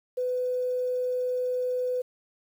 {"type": "tone", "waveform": "sine", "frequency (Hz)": 501, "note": "B4", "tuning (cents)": 25, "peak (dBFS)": -25, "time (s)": [0.17, 2.02], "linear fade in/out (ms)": 10, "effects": ["9-bit"]}